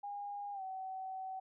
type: tone with pitch glide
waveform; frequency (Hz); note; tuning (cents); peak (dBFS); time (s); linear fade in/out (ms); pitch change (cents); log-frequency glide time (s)
sine; 813 to 758.6; G#5 to F#5; -37 to +43; -40; 0.03-1.4; 10; -120; 0.53-0.62
effects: none